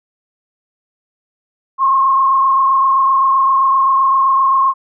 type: tone with frequency modulation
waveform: sine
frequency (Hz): 1074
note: C6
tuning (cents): +45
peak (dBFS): -9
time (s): 1.78-4.74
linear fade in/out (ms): 50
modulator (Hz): 27.7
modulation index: 0.97
effects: none